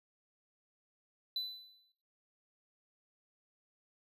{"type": "tone with exponential decay", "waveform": "triangle", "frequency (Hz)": 3998, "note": "B7", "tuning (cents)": 20, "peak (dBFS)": -31, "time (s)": [1.36, 1.92], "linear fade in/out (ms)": 2, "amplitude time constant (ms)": 120, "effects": ["noise-tail reverb RT60 0.5 s tail -17 dB re dry", "resampled to 32000 Hz"]}